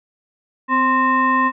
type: tone with frequency modulation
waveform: sine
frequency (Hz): 1046.5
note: C6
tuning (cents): 0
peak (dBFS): -13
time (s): 0.68-1.52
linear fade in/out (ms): 50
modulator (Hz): 789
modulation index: 0.93
effects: none